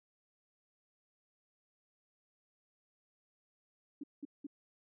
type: tone bursts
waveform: sine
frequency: 286.5 Hz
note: D4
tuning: 43 cents flat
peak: -40 dBFS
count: 3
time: 4.01-4.468 s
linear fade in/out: 5 ms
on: 26 ms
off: 190 ms
effects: none